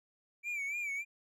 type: tone with vibrato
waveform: triangle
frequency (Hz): 2318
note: D7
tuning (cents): -23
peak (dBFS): -33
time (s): 0.43-1.05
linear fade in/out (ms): 50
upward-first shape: sine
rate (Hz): 3.5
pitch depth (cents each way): 85
effects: none